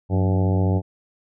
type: harmonic tone with a mistuned harmonic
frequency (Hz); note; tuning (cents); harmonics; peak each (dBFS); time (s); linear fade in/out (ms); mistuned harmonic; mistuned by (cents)
95.3; G2; -48; 1 / 2 / 3 / 4 / 5 / 6 / 7 / 8 / 9; -18 / -24 / -28 / -30 / -32 / -34 / -35 / -36 / -37; 0.09-0.82; 50; 2; -89
effects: none